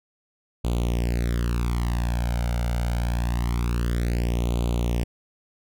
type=tone with flanger; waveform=sawtooth; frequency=59.1 Hz; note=A#1; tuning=24 cents sharp; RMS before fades=-24 dBFS; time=0.64-5.04 s; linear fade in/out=10 ms; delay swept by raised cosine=0.28 to 1.38 ms; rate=0.25 Hz; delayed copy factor=+0.9; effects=none